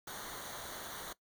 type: noise with comb filter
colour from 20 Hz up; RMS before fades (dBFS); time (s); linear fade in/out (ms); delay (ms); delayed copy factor
pink; -45; 0.07-1.13; 5; 0.39; -0.75
effects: noise-tail reverb RT60 0.1 s tail -18 dB re dry